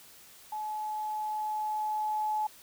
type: tone with level ramp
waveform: sine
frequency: 855 Hz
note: A5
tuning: 50 cents flat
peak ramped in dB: -33 to -27 dBFS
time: 0.52-2.47 s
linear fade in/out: 5 ms
effects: white hiss -54 dBFS RMS until 2.62 s